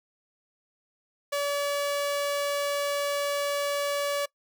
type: tone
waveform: sawtooth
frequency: 572 Hz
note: D5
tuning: 46 cents flat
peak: -22 dBFS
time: 1.32-4.26 s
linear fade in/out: 10 ms
effects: noise-tail reverb RT60 0.1 s tail -22 dB re dry